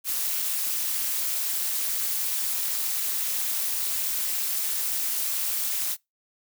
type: noise with amplitude modulation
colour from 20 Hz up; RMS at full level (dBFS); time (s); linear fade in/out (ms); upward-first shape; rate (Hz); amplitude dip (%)
blue; -24; 0.04-5.97; 50; sine; 238; 75
effects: noise-tail reverb RT60 0.2 s tail -25 dB re dry